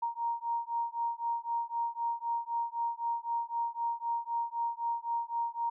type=beating tone pair; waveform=sine; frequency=932.3 / 936.2 Hz; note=A#5 / A#5; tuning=0 / +7 cents; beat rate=3.9 Hz; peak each=-34 / -34 dBFS; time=0.02-5.7 s; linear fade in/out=10 ms; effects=none